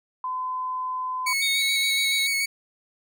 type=tone; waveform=sine; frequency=1019 Hz; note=C6; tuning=46 cents flat; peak=-26 dBFS; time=0.24-1.33 s; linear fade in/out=2 ms
type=tone with vibrato; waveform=sawtooth; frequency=2217 Hz; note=C#7; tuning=in tune; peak=-19 dBFS; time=1.26-2.46 s; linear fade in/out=10 ms; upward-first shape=square; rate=7 Hz; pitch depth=16 cents each way
type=tone with pitch glide; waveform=sine; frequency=3720 to 3847 Hz; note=A#7 to B7; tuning=-4 to -46 cents; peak=-25 dBFS; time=1.42-2.27 s; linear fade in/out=5 ms; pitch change=+58 cents; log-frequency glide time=1.52-1.62 s
effects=none